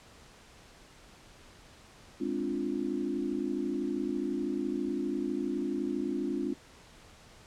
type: chord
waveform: sine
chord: D half-diminished seventh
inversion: second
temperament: equal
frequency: 207.7 / 261.6 / 293.7 / 349.2 Hz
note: Ab3 / C4 / D4 / F4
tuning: 0 / 0 / 0 / 0 cents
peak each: -38 / -35 / -34 / -35 dBFS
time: 2.2-6.54 s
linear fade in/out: 10 ms
effects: pink hiss -55 dBFS RMS until 7.46 s + low-pass 8000 Hz 12 dB/octave